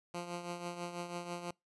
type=tone with tremolo; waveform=10% pulse; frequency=174.4 Hz; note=F3; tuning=2 cents flat; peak=-29 dBFS; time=0.14-1.51 s; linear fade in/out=5 ms; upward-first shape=triangle; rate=6.1 Hz; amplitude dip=65%; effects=noise-tail reverb RT60 0.2 s tail -26 dB re dry + resampled to 24000 Hz